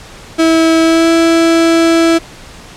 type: tone with pitch glide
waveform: 35% pulse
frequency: 325.2 to 330.7 Hz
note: E4 to E4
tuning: -23 to +6 cents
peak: -5 dBFS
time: 0.38-2.19 s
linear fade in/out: 20 ms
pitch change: +29 cents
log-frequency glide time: 0.81-1.1 s
effects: pink hiss -34 dBFS RMS until 2.76 s + low-pass 8000 Hz 12 dB/octave